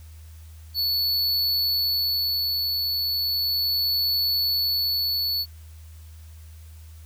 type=tone with tremolo; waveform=square; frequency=4435 Hz; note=C#8; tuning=in tune; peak=-21 dBFS; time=0.74-5.46 s; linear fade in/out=50 ms; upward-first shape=sine; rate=0.36 Hz; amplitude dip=25%; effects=added 79 Hz sine -41 dBFS peak until 7.05 s + white hiss -56 dBFS RMS until 7.05 s